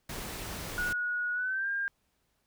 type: noise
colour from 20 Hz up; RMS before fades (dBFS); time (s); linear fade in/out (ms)
pink; -39; 0.09-0.93; 5
type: tone with pitch glide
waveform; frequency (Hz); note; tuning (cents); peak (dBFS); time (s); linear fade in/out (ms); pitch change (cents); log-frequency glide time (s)
sine; 1455 to 1605.1; F#6 to G6; -29 to +41; -29; 0.78-1.88; 0; +170; 1.33-1.69
effects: pink hiss -75 dBFS RMS until 2.46 s